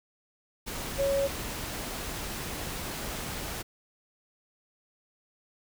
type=tone in noise; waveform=sine; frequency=553 Hz; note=C#5; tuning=4 cents flat; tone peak=-24 dBFS; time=0.98-1.28 s; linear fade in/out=20 ms; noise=pink; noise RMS=-36 dBFS; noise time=0.66-3.63 s; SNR=+9 dB; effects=none